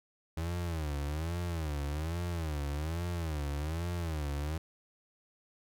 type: tone with vibrato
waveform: 35% pulse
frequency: 79.2 Hz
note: D#2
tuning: 31 cents sharp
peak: -31 dBFS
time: 0.37-4.58 s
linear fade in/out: 5 ms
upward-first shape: sine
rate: 1.2 Hz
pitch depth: 180 cents each way
effects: none